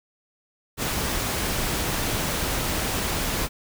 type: noise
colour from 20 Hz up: pink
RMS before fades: -26 dBFS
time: 0.77-3.49 s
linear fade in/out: 50 ms
effects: none